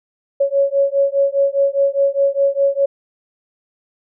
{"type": "beating tone pair", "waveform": "sine", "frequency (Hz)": [553, 557.9], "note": ["C#5", "C#5"], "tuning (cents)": [-4, 11], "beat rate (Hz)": 4.9, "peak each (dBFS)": -16, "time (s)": [0.4, 2.86], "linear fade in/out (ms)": 10, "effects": []}